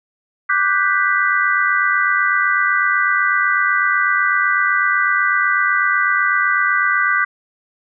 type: chord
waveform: sine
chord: G major seventh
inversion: second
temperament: equal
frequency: 1174.7 / 1480 / 1568 / 1975.5 Hz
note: D6 / F#6 / G6 / B6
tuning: 0 / 0 / 0 / 0 cents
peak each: -19 dBFS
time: 0.49-7.25 s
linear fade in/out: 10 ms
effects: none